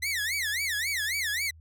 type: tone with vibrato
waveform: sawtooth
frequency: 1953 Hz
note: B6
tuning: 20 cents flat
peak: -24 dBFS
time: 0.02-1.51 s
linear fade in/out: 10 ms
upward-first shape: sine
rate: 3.7 Hz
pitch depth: 280 cents each way
effects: added 80 Hz sine -49 dBFS peak until 1.6 s